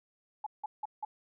sine tone bursts, 850 Hz, G#5, 40 cents sharp, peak -33 dBFS, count 4, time 0.44-1.05 s, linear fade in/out 5 ms, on 25 ms, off 170 ms, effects none

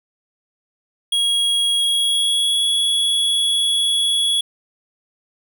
square tone with pitch glide, 3300 to 3364 Hz, G#7 to G#7, -12 to +22 cents, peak -16 dBFS, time 1.12-4.41 s, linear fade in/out 5 ms, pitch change +34 cents, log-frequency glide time 1.77-2.66 s, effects none

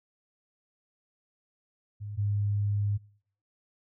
sine tone pair in turn, 103.4 / 102.39 Hz, G#2 / G#2, -7 / -24 cents, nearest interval unison, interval 17 cents, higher first, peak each -35 / -25 dBFS, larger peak second, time 2-2.17 / 2.17-2.98 s, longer second, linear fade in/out 20 ms, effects noise-tail reverb RT60 0.6 s tail -26 dB re dry

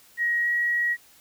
sine tone with pitch glide, 1893 to 1907.3 Hz, A#6 to A#6, +26 to +39 cents, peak -21 dBFS, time 0.17-0.97 s, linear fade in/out 50 ms, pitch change +13 cents, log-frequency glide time 0.42-0.47 s, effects white hiss -55 dBFS RMS until 1.2 s

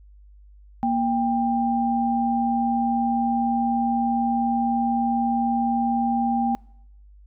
sine tone pair together, 235.8 / 793 Hz, A#3 / G5, +20 / +20 cents, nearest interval octave + major sixth, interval 2100 cents, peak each -22 dBFS, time 0.83-6.55 s, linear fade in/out 0 ms, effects noise-tail reverb RT60 0.8 s tail -26 dB re dry + added 50 Hz sine -46 dBFS peak until 7.26 s

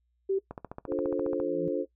sine tone, 387.7 Hz, G4, 19 cents flat, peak -24 dBFS, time 0.29-0.39 s, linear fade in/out 10 ms
click train, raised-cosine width 1 ms, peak -24 dBFS, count 14, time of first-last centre 0.51-1.4 s, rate 14.6 Hz
sine chord, D minor seventh, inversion none, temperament just, 293.7 / 352.4 / 440.5 / 528.6 Hz, D4 / F4 / A4 / C5, 0 / +16 / +2 / +18 cents, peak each -32 dBFS, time 0.87-1.86 s, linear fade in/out 50 ms
sine tone with exponential growth, 167.8 Hz, E3, 31 cents sharp, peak -32 dBFS, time 1.26-1.68 s, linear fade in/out 0 ms, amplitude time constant 91 ms
effects noise-tail reverb RT60 0.1 s tail -19 dB re dry + added 60 Hz sine -70 dBFS peak until 1.95 s

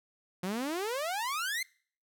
sawtooth exponential sweep, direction up, 174.61 to 2145 Hz, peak -28 dBFS, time 0.43-1.63 s, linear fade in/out 5 ms, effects noise-tail reverb RT60 0.5 s tail -25 dB re dry

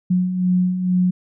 sine beating tone pair, 180 / 182.2 Hz, F#3 / F#3, -47 / -26 cents, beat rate 2.2 Hz, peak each -24 / -16 dBFS, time 0.1-1.11 s, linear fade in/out 10 ms, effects none

